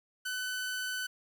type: tone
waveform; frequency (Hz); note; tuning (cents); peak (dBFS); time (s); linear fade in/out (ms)
sawtooth; 1505; F#6; +29; -30; 0.25-1.07; 10
effects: 10-bit